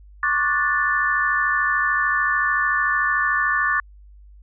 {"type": "chord", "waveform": "sine", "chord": "D major seventh", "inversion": "third", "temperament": "just", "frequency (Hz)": [1101.2, 1174.7, 1468.3, 1762], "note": ["C#6", "D6", "F#6", "A6"], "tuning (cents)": [-12, 0, -14, 2], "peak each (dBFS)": [-26, -24, -25, -20], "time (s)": [0.23, 3.8], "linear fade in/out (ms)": 2, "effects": ["added 50 Hz sine -43 dBFS peak until 4.42 s"]}